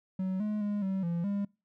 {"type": "tone with pitch steps", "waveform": "triangle", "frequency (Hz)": [187.8, 211.3, 206.1, 191.7, 170.4, 201.2], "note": ["F#3", "G#3", "G#3", "G3", "F3", "G3"], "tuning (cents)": [26, 30, -13, -38, -42, 45], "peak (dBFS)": -27, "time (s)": [0.19, 1.45], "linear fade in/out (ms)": 5, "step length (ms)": 210, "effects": ["noise-tail reverb RT60 0.3 s tail -25 dB re dry"]}